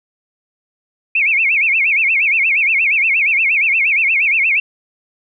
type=tone with vibrato; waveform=sine; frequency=2400 Hz; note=D7; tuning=37 cents sharp; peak=-11 dBFS; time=1.15-4.6 s; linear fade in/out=5 ms; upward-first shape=sine; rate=8.5 Hz; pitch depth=210 cents each way; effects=none